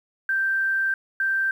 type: tone pair in turn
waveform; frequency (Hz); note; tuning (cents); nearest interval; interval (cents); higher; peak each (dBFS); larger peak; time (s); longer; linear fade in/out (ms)
sine; 1568 / 1568; G6 / G6; 0 / 0; unison; 0; neither; -20; neither; 0.29-0.94 / 1.2-1.51; first; 2
effects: 9-bit